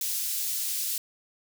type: high-pass noise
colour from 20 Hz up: white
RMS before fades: -30 dBFS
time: 0.01-0.98 s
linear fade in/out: 2 ms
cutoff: 4100 Hz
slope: 12 dB/octave
effects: none